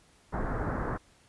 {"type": "low-pass noise", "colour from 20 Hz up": "pink", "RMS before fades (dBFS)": -32, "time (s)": [0.32, 0.98], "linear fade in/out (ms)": 20, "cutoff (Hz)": 1700, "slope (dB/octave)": 48, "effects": ["pink hiss -62 dBFS RMS until 1.28 s", "resampled to 24000 Hz"]}